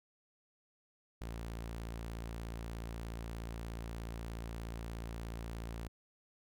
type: tone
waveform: sawtooth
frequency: 56.8 Hz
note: A#1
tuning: 44 cents flat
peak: -37 dBFS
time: 1.21-5.88 s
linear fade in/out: 5 ms
effects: none